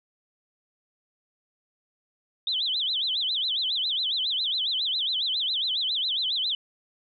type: tone with vibrato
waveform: sine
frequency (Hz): 3500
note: A7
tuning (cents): -10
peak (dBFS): -24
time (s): 2.47-6.55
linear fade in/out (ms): 2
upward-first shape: sine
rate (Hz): 7.3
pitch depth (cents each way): 270
effects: none